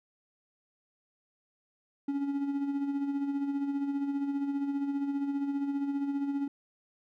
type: tone with tremolo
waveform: triangle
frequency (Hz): 280.3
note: C#4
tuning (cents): +19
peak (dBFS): -25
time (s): 2.08-6.48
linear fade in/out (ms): 5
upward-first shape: sine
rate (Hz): 15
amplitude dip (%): 50
effects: none